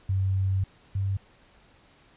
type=tone pair in turn; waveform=sine; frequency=95.7 / 97.49 Hz; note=G2 / G2; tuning=-41 / -9 cents; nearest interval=unison; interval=32 cents; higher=second; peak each=-22 / -24 dBFS; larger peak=first; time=0.09-0.64 / 0.95-1.17 s; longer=first; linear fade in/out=5 ms; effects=pink hiss -58 dBFS RMS until 2.16 s + resampled to 8000 Hz